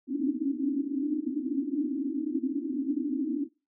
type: band-pass noise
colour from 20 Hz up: white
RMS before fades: -30 dBFS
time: 0.07-3.49 s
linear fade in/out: 50 ms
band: 260 to 310 Hz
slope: 96 dB/octave
effects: noise-tail reverb RT60 0.3 s tail -24 dB re dry